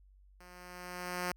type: tone with level ramp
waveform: 5% pulse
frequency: 179.1 Hz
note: F3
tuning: 44 cents sharp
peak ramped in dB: -43 to -21 dBFS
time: 0.4-1.32 s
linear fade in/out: 5 ms
effects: added 48 Hz sine -58 dBFS peak until 1.36 s